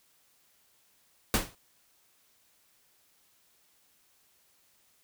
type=noise with exponential decay; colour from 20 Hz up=pink; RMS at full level=-22 dBFS; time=1.34-1.55 s; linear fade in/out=1 ms; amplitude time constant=45 ms; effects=white hiss -67 dBFS RMS until 5.03 s